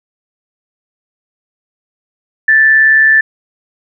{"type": "tone with amplitude modulation", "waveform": "sine", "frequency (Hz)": 1760, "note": "A6", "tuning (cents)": 0, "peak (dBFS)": -3, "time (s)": [2.48, 3.21], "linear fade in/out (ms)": 5, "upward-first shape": "sine", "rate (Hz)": 139, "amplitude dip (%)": 35, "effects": []}